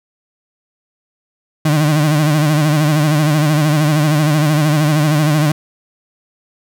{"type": "tone with vibrato", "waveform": "35% pulse", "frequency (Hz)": 151.6, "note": "D#3", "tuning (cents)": -45, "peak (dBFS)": -9, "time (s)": [1.65, 5.52], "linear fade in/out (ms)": 5, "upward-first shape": "sine", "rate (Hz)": 13, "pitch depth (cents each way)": 75, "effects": []}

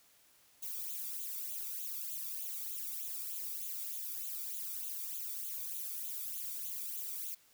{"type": "noise with flanger", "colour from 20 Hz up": "violet", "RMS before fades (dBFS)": -41, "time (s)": [0.62, 7.35], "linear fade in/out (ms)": 10, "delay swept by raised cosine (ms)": [0.28, 0.88], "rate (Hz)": 3.3, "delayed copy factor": 0.95, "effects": ["white hiss -66 dBFS RMS until 7.53 s"]}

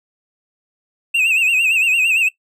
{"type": "tone with vibrato", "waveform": "triangle", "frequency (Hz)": 2636, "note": "E7", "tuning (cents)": -1, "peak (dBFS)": -11, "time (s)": [1.14, 2.29], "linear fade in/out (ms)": 10, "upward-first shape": "sine", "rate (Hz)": 8.8, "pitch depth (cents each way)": 100, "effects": ["noise-tail reverb RT60 0.1 s tail -19 dB re dry"]}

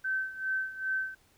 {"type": "tone with tremolo", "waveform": "sine", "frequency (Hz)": 1541, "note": "G6", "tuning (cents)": -30, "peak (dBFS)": -27, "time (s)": [0.04, 1.15], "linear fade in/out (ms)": 10, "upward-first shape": "sine", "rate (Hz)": 2.5, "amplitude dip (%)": 80, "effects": ["pink hiss -65 dBFS RMS until 1.37 s"]}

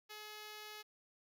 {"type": "tone", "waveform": "5% pulse", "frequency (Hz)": 424.2, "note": "G#4", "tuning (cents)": 37, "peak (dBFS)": -37, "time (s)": [0.09, 0.83], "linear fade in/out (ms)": 20, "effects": []}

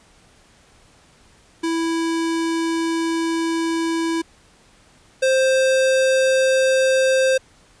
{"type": "tone pair in turn", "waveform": "square", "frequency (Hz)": [329.6, 525.6], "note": ["E4", "C5"], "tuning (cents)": [0, 8], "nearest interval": "minor sixth", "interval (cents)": 808, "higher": "second", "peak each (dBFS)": [-20, -15], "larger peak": "second", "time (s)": [[1.63, 4.22], [5.22, 7.38]], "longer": "first", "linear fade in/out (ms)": 10, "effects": ["pink hiss -53 dBFS RMS until 7.8 s", "resampled to 22050 Hz"]}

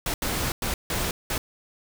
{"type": "noise bursts at uneven times", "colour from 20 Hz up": "pink", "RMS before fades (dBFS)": -27, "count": 5, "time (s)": [[0.06, 0.14], [0.22, 0.52], [0.62, 0.74], [0.9, 1.11], [1.3, 1.38]], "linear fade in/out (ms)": 2, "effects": []}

